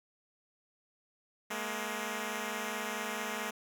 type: tone pair together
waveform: 5% pulse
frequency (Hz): 211.2 / 235.7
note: G#3 / A#3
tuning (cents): +29 / +19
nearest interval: major second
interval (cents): 190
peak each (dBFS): -26 / -27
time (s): 1.5-3.51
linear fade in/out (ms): 10
effects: none